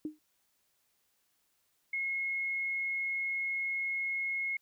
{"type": "tone with exponential decay", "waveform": "sine", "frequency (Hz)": 306.4, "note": "D#4", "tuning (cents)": -27, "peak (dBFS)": -30, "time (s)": [0.05, 0.19], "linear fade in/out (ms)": 2, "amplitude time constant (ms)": 29}
{"type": "tone", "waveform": "sine", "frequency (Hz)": 2166, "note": "C#7", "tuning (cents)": -41, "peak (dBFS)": -31, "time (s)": [1.93, 4.57], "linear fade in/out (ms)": 5}
{"effects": ["white hiss -75 dBFS RMS until 4.61 s"]}